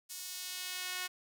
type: tone with high-pass filter sweep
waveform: sawtooth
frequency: 365.6 Hz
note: F#4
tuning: 21 cents flat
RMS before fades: -41 dBFS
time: 0.09-1.08 s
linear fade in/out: 20 ms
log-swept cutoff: 6400 to 1700 Hz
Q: 0.82
effects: none